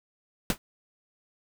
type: noise with exponential decay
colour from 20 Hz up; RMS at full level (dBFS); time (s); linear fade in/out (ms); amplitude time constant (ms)
pink; -22; 0.5-0.58; 1; 17
effects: none